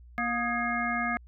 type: harmonic tone with a mistuned harmonic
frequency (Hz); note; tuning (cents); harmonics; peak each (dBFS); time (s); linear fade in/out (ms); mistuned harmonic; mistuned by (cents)
237.1; A#3; +30; 1 / 3 / 5 / 7 / 9; -33 / -33 / -33 / -33 / -33; 0.18-1.17; 0; 5; +82
effects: added 60 Hz sine -48 dBFS peak until 1.27 s